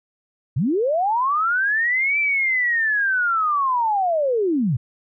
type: linear two-way sweep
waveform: sine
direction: up then down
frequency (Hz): 105.3 to 2349 to 105.3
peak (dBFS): -17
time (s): 0.56-4.77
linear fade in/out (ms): 10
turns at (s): 2.19
effects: none